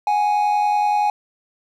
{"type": "tone pair together", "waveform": "triangle", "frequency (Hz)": [740, 830.6], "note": ["F#5", "G#5"], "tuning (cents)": [0, 0], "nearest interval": "major second", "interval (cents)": 200, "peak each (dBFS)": [-23, -14], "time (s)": [0.07, 1.1], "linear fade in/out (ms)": 2, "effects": []}